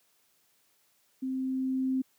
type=tone with level ramp; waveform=sine; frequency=261.6 Hz; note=C4; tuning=in tune; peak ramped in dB=-30 to -25 dBFS; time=1.22-2.02 s; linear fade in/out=10 ms; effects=white hiss -69 dBFS RMS until 2.18 s + high-pass 100 Hz 12 dB/octave